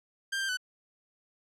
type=tone with pitch steps; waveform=sawtooth; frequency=1588 / 1578 / 1499 Hz; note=G6 / G6 / F#6; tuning=+22 / +11 / +22 cents; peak=-26 dBFS; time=0.32-0.572 s; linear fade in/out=10 ms; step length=84 ms; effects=low-pass 9000 Hz 12 dB/octave